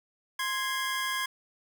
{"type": "tone pair together", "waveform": "25% pulse", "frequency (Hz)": [1047.3, 1652], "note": ["C6", "G#6"], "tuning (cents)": [1, -10], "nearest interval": "minor sixth", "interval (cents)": 789, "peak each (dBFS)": -28, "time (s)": [0.39, 1.26], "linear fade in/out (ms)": 5, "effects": ["9-bit"]}